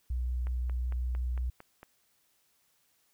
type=tone with vibrato; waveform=sine; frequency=61.7 Hz; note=B1; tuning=1 cent flat; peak=-29 dBFS; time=0.1-1.5 s; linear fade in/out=5 ms; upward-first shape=sine; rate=5.5 Hz; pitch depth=9 cents each way
type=click train; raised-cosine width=0.5 ms; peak=-32 dBFS; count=7; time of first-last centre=0.47-1.831 s; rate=4.41 Hz
effects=white hiss -71 dBFS RMS until 3.13 s

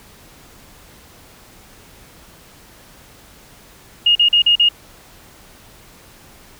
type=tone bursts; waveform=sine; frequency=2855 Hz; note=F7; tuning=37 cents sharp; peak=-9 dBFS; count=5; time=4.06-4.689 s; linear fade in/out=5 ms; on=93 ms; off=41 ms; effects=pink hiss -45 dBFS RMS until 6.59 s

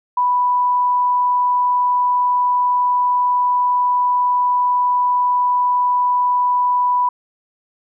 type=tone; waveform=sine; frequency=987.8 Hz; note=B5; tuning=in tune; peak=-13 dBFS; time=0.17-7.09 s; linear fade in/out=5 ms; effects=none

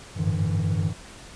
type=tone cluster; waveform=triangle; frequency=95.2 / 102.7 / 109.4 / 149.5 / 164.9 Hz; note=F#2 / G#2 / A2 / D3 / E3; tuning=+50 / -19 / -9 / +31 / +1 cents; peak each=-24 / -29 / -29 / -26 / -25 dBFS; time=0.15-0.94 s; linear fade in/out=50 ms; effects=pink hiss -44 dBFS RMS until 1.35 s + resampled to 22050 Hz

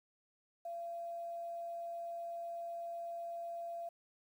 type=tone with quantisation; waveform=sine; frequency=682 Hz; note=F5; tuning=41 cents flat; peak=-40 dBFS; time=0.65-3.89 s; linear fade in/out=5 ms; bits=11; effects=none

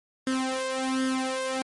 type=tone with flanger; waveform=sawtooth; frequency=261.6 Hz; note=C4; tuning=in tune; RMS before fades=-28 dBFS; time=0.27-1.62 s; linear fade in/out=2 ms; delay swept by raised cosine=0.6 to 1.9 ms; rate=1.3 Hz; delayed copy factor=+0.85; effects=MP3 48 kbps

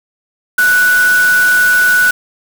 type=tone in noise; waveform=sine; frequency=1480 Hz; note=F#6; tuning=in tune; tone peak=-7 dBFS; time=0.58-2.11 s; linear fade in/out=5 ms; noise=white; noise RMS=-21 dBFS; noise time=0.58-2.11 s; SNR=+11 dB; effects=none

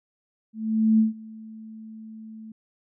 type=tone with ADSR envelope; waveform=sine; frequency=220 Hz; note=A3; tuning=in tune; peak=-14 dBFS; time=0.53-2.52 s; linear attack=460 ms; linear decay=140 ms; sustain=-24 dB; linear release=4 ms; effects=none

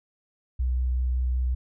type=tone with vibrato; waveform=sine; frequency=62.7 Hz; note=B1; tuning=27 cents sharp; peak=-22 dBFS; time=0.59-1.55 s; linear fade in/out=10 ms; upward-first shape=square; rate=5.3 Hz; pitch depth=8 cents each way; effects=none

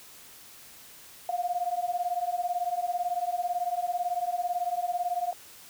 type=beating tone pair; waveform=sine; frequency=700 / 718 Hz; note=F5 / F5; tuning=+4 / +48 cents; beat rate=18 Hz; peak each=-30 dBFS; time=1.29-5.33 s; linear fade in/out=2 ms; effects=white hiss -50 dBFS RMS until 5.69 s

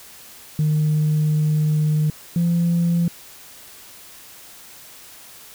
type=tone pair in turn; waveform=sine; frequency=152.8 / 170.72 Hz; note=D#3 / F3; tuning=-31 / -39 cents; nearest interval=major second; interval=192 cents; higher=second; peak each=-14 dBFS; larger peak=neither; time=0.59-2.1 / 2.36-3.08 s; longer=first; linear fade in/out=2 ms; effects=tanh soft clip ceiling -13 dBFS + white hiss -43 dBFS RMS until 5.54 s

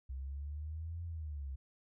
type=exponential two-way sweep; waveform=sine; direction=up then down; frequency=64.7 to 86 to 65.6 Hz; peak=-39 dBFS; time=0.09-1.56 s; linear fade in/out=10 ms; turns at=1.04 s; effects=none

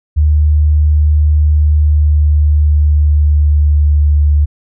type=tone with pitch glide; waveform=sine; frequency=75.4 to 73.68 Hz; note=D2 to D2; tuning=+46 to +6 cents; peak=-6 dBFS; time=0.16-4.46 s; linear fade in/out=20 ms; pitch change=-40 cents; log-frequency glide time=1.57-4.32 s; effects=none

